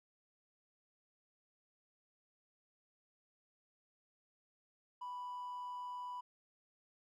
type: tone with amplitude modulation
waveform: triangle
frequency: 987.8 Hz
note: B5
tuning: in tune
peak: -38 dBFS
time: 5.01-6.21 s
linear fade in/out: 10 ms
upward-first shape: sine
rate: 167 Hz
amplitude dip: 30%
effects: tanh soft clip ceiling -37 dBFS